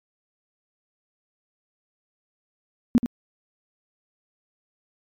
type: tone with echo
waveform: sine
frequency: 239.3 Hz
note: A#3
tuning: 46 cents sharp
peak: -12 dBFS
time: 2.95-2.98 s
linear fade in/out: 0 ms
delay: 80 ms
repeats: 1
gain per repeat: -9 dB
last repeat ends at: 3.06 s
effects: MP3 96 kbps